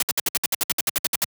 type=noise bursts; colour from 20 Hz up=white; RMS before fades=-21 dBFS; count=15; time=0-1.243 s; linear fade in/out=2 ms; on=25 ms; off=62 ms; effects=high-pass 100 Hz 12 dB/octave